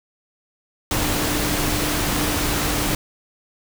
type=tone in noise; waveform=sine; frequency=298.8 Hz; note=D4; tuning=30 cents sharp; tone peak=-28 dBFS; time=0.91-2.95 s; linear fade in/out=2 ms; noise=pink; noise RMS=-22 dBFS; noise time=0.91-2.95 s; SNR=-9 dB; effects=none